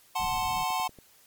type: chord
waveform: square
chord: F# diminished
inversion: none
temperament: equal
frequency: 740 / 880 / 1046.5 Hz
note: F#5 / A5 / C6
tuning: 0 / 0 / 0 cents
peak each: -32 dBFS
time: 0.15-0.88 s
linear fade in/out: 10 ms
type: low-pass noise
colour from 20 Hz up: pink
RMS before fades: -42 dBFS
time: 0.19-0.64 s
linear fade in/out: 5 ms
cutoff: 220 Hz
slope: 24 dB/octave
type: click train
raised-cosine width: 2 ms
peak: -35 dBFS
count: 5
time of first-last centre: 0.61-0.987 s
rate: 10.6 Hz
effects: white hiss -59 dBFS RMS until 1.26 s + MP3 96 kbps